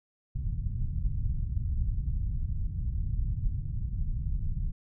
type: low-pass noise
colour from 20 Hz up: pink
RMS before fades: -30 dBFS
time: 0.35-4.72 s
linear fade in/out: 10 ms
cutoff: 130 Hz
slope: 24 dB/octave
effects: none